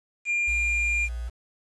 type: tone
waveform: triangle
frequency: 2400 Hz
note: D7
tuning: 37 cents sharp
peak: -21 dBFS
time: 0.25-1.09 s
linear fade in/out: 50 ms
type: tone with pitch glide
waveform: sine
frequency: 60 to 59.38 Hz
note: B1 to A#1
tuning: -49 to +33 cents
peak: -29 dBFS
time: 0.47-1.3 s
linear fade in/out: 20 ms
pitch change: -18 cents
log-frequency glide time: 0.65-0.76 s
effects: resampled to 24000 Hz + 8-bit